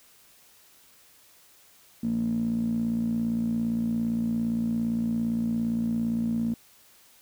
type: tone with band-pass filter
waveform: 15% pulse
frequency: 57.5 Hz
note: A#1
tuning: 23 cents flat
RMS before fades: -27 dBFS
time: 2.03-6.54 s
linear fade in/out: 5 ms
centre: 230 Hz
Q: 8.3
effects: white hiss -57 dBFS RMS until 7.21 s